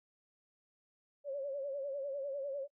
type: tone with vibrato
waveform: sine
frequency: 556 Hz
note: C#5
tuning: 5 cents sharp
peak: -36 dBFS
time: 1.24-2.68 s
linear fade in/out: 50 ms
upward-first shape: sine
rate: 10 Hz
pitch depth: 76 cents each way
effects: noise-tail reverb RT60 0.1 s tail -22 dB re dry